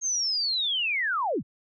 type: linear sweep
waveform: sine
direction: down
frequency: 6490 to 77.78 Hz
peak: -24 dBFS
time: 0.01-1.43 s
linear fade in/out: 50 ms
effects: none